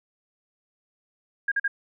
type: tone bursts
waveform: sine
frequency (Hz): 1623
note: G#6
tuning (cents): -40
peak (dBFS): -21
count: 3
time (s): 1.48-1.679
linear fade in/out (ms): 5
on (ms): 37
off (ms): 44
effects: none